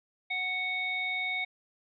harmonic tone, 740 Hz, F#5, in tune, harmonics 1 / 3 / 5, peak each -40 / -30 / -39 dBFS, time 0.3-1.45 s, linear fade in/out 10 ms, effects none

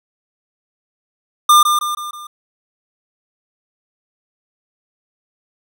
square tone with echo, 1201 Hz, D6, 38 cents sharp, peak -7 dBFS, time 1.49-1.63 s, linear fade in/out 5 ms, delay 160 ms, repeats 4, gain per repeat -6 dB, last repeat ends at 2.27 s, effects none

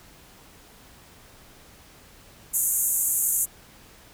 white band-pass noise, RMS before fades -24 dBFS, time 2.53-3.46 s, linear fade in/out 20 ms, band 6600 to 14000 Hz, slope 96 dB/octave, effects pink hiss -51 dBFS RMS until 4.13 s

